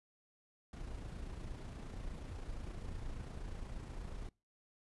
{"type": "noise with amplitude modulation", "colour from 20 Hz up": "brown", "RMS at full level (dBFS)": -43, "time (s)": [0.73, 4.29], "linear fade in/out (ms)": 2, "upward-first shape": "sine", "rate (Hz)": 28.4, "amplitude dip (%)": 40, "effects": ["noise-tail reverb RT60 0.3 s tail -25 dB re dry", "resampled to 24000 Hz"]}